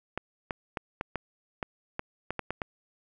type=clicks; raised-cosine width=0.5 ms; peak=-16 dBFS; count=11; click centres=0.176 / 0.508 / 0.772 / 1.011 / 1.157 / 1.628 / 1.994 / 2.306 / 2.393 / 2.506 / 2.618 s; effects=none